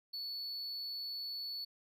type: tone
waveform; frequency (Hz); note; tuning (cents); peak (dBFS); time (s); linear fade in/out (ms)
triangle; 4435; C#8; 0; -38; 0.13-1.65; 10
effects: none